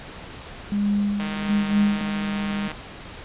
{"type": "tone with tremolo", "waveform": "sine", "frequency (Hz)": 204.1, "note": "G#3", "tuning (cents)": -30, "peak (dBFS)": -18, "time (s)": [0.72, 2.01], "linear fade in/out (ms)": 0, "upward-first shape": "sine", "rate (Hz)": 1.2, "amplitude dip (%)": 65}
{"type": "click train", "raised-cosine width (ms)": 0.3, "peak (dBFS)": -16, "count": 236, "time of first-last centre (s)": [1.2, 2.716], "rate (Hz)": 155}
{"type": "tone with pitch glide", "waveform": "sine", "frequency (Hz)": [207.7, 202.7], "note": ["G#3", "G#3"], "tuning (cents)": [0, -42], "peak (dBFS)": -24, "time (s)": [1.49, 2.68], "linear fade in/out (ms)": 5, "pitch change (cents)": -42, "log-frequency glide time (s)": [1.77, 2.28]}
{"effects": ["pink hiss -39 dBFS RMS until 3.24 s", "resampled to 8000 Hz"]}